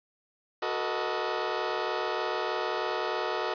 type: chord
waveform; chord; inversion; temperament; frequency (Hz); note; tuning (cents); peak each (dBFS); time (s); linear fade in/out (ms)
20% pulse; B dominant seventh; second; equal with one note detuned; 370 / 440 / 483.2 / 622.3; F#4 / A4 / B4 / D#5; 0 / 0 / -38 / 0; -29 / -29 / -31 / -29; 0.62-3.54; 5
effects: resampled to 11025 Hz + 8-bit